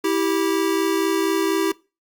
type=tone pair together; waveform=square; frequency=326.4 / 390.6 Hz; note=E4 / G4; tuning=-17 / -6 cents; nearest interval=minor third; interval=311 cents; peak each=-22 dBFS; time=0.04-1.72 s; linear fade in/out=5 ms; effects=noise-tail reverb RT60 0.3 s tail -22 dB re dry + Opus 48 kbps